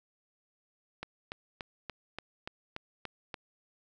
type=click train; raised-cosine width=0.3 ms; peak=-22 dBFS; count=9; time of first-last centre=1.03-3.342 s; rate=3.46 Hz; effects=none